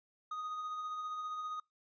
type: tone with tremolo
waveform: triangle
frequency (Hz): 1244.5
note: D#6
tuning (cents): 0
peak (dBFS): -35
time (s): 0.31-1.6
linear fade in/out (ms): 5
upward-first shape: sine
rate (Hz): 15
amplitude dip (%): 30
effects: noise-tail reverb RT60 0.2 s tail -26 dB re dry + resampled to 16000 Hz